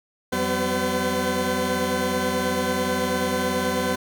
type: tone cluster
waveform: 20% pulse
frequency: 87.1 / 191.4 / 249.9 / 509 Hz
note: F2 / G3 / B3 / C5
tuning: -4 / -41 / +21 / -48 cents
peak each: -29 / -22 / -22 / -21 dBFS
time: 0.32-3.96 s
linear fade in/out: 10 ms
effects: none